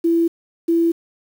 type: tone pair in turn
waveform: sine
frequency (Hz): 334.5 / 334.5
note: E4 / E4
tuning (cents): +25 / +25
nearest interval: unison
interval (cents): 0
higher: neither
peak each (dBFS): -13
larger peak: neither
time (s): 0.04-0.28 / 0.68-0.92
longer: neither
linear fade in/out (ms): 10
effects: 7-bit